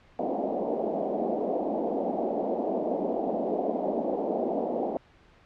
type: band-pass noise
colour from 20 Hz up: white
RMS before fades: -29 dBFS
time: 0.19-4.97 s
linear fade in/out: 0 ms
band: 200 to 750 Hz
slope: 48 dB/octave
effects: pink hiss -58 dBFS RMS until 5.45 s + low-pass 3000 Hz 12 dB/octave